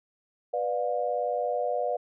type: chord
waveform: sine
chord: B diminished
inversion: none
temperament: just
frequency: 493.9 / 592.7 / 711.2 Hz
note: B4 / D5 / F5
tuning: 0 / +16 / +31 cents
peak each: -30 dBFS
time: 0.53-1.97 s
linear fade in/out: 10 ms
effects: none